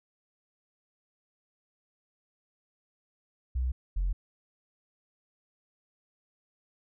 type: tone pair in turn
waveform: sine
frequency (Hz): 63.2 / 44.69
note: B1 / F1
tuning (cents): +41 / +41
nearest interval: tritone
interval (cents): 600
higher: first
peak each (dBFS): -25 / -24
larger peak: second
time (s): 3.55-3.72 / 3.96-4.13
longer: neither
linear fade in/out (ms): 10
effects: tanh soft clip ceiling -23 dBFS